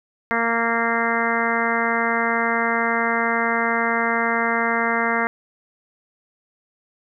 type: harmonic tone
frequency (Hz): 231.1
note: A#3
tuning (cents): -15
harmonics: 1 / 2 / 3 / 4 / 5 / 6 / 7 / 8 / 9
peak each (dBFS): -27 / -27 / -27 / -27 / -27 / -27 / -27 / -27 / -27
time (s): 0.31-5.27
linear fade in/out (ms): 0
effects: none